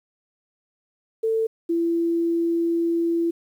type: tone pair in turn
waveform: sine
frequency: 446.5 / 336.4 Hz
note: A4 / E4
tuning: +25 / +35 cents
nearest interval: perfect fourth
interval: 490 cents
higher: first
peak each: -19 dBFS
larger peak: neither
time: 1.23-1.47 / 1.69-3.31 s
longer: second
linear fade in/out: 10 ms
effects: 9-bit